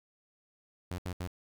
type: tone bursts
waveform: sawtooth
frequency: 89.5 Hz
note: F2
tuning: 43 cents sharp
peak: -31 dBFS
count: 3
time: 0.91-1.274 s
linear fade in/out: 0 ms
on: 72 ms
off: 74 ms
effects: 11-bit